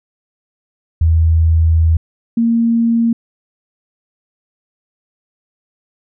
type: tone pair in turn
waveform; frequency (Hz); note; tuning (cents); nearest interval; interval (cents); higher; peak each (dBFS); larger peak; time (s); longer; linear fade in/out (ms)
sine; 81.3 / 231.2; E2 / A#3; -23 / -14; octave + tritone; 1809; second; -8 / -10; first; 1.01-1.97 / 2.37-3.13; first; 5
effects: none